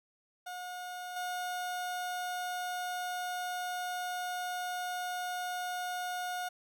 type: tone with level steps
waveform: 30% pulse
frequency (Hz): 722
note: F#5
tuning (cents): -43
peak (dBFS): -37 / -32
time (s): 0.46-6.49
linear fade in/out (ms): 10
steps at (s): 1.16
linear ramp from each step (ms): 5
effects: 12-bit